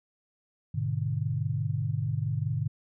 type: chord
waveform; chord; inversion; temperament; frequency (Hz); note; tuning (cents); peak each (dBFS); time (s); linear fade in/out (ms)
sine; G# diminished; none; just; 103.83 / 124.59 / 149.51; G#2 / B2 / D3; 0 / +16 / +31; -31; 0.74-2.68; 10
effects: none